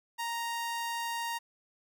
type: tone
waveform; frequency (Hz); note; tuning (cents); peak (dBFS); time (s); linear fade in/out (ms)
sawtooth; 932.3; A#5; 0; -29; 0.18-1.39; 20
effects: none